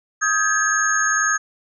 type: tone cluster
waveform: sine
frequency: 1259 / 1588 / 1690 / 6530 Hz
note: D#6 / G6 / G#6 / G#8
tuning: +20 / +22 / +30 / -30 cents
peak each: -22 dBFS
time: 0.21-1.38 s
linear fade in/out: 20 ms
effects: none